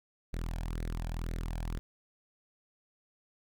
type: tone with flanger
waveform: sawtooth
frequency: 41.2 Hz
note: E1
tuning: in tune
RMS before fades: -36 dBFS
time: 0.33-1.79 s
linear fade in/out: 0 ms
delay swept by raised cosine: 0.48 to 1.27 ms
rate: 2 Hz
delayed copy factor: +0.6
effects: none